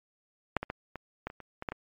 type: clicks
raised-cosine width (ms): 0.5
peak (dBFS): -11 / -19 / -18 / -23 / -19 / -29 / -30 / -23 / -17 / -20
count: 10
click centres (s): 0.567 / 0.63 / 0.701 / 0.957 / 1.27 / 1.301 / 1.403 / 1.624 / 1.688 / 1.72
effects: MP3 48 kbps